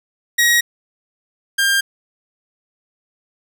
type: tone pair in turn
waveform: sawtooth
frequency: 1896 / 1599 Hz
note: A#6 / G6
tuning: +29 / +34 cents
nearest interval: minor third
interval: 295 cents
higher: first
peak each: -8 / -10 dBFS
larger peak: first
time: 0.38-0.61 / 1.58-1.81 s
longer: neither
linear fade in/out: 10 ms
effects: none